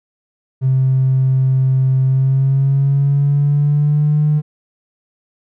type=tone with pitch glide; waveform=triangle; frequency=131.7 to 150.41 Hz; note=C3 to D3; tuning=+12 to +42 cents; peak=-7 dBFS; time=0.61-4.42 s; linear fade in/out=50 ms; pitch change=+230 cents; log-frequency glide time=2.04-4.18 s; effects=tanh soft clip ceiling -8 dBFS